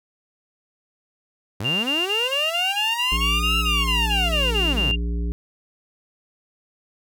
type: linear two-way sweep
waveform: sawtooth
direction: up then down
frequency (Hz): 89.1 to 1328 to 89.1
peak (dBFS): -22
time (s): 1.6-4.92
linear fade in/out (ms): 5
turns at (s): 3.58
type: tone bursts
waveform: sine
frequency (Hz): 2794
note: F7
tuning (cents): 0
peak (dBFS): -20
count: 15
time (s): 1.64-4.962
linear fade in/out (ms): 20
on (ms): 200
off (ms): 23
type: harmonic tone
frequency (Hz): 58.27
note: A#1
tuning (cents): 0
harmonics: 1 / 3 / 5 / 7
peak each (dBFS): -22 / -32 / -36 / -39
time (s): 3.12-5.32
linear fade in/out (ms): 0
effects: none